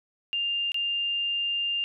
sine tone with dropouts, 2800 Hz, F7, 4 cents sharp, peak -25 dBFS, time 0.33-1.84 s, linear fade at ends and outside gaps 0 ms, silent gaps 0.719-0.744 s, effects none

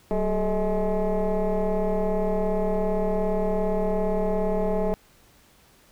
sine tone with frequency modulation, 225.7 Hz, A3, 44 cents sharp, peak -19 dBFS, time 0.11-4.94 s, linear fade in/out 0 ms, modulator 207 Hz, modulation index 2.5, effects tanh soft clip ceiling -19 dBFS + pink hiss -57 dBFS RMS until 5.91 s

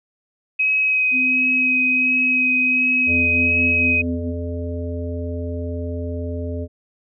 sine tone with vibrato, 2534 Hz, D#7, 31 cents sharp, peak -15 dBFS, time 0.59-4.02 s, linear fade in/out 10 ms, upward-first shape sine, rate 1.4 Hz, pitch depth 13 cents each way
sine tone with pitch glide, 257.3 to 253 Hz, C4 to B3, -29 to +42 cents, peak -24 dBFS, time 1.11-4.33 s, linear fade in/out 50 ms, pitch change -29 cents, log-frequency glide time 1.25-3.41 s
harmonic tone, 85.8 Hz, F2, 30 cents flat, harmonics 1 / 3 / 5 / 7, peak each -25 / -30 / -32 / -33 dBFS, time 3.06-6.68 s, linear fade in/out 50 ms
effects none

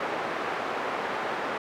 pink band-pass noise, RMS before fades -31 dBFS, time 0-1.58 s, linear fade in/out 5 ms, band 460 to 1600 Hz, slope 12 dB/octave, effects none

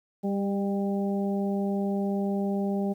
harmonic tone with a mistuned harmonic, 198.3 Hz, G3, 20 cents sharp, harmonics 1 / 2 / 3 / 4, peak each -26 / -32 / -36 / -38 dBFS, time 0.23-2.94 s, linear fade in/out 20 ms, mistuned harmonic 3, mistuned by +20 cents, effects 10-bit

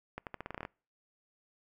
accelerating click train, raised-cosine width 0.5 ms, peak -24 dBFS, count 11, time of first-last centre 0.18-0.651 s, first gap 88 ms, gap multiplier 0.85, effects noise-tail reverb RT60 0.4 s tail -26 dB re dry

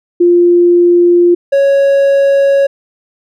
sine / triangle tone pair in turn, 349.2 / 554.3 Hz, F4 / C#5, 0 / 0 cents, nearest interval minor sixth, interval 800 cents, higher second, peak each -4 dBFS, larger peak neither, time 0.2-1.35 / 1.52-2.67 s, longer neither, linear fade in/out 10 ms, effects none

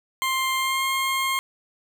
20% pulse tone with pitch glide, 1053 to 1068.3 Hz, C6 to C6, +11 to +36 cents, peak -17 dBFS, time 0.22-1.39 s, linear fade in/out 0 ms, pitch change +25 cents, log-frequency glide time 0.56-0.85 s, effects none

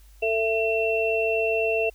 sine tone cluster, 446.5 / 667 / 2704 Hz, A4 / E5 / E7, +25 / +20 / +43 cents, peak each -24 / -26 / -26 dBFS, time 0.22-1.9 s, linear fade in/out 10 ms, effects added 50 Hz sine -48 dBFS peak until 1.94 s + white hiss -60 dBFS RMS until 1.94 s

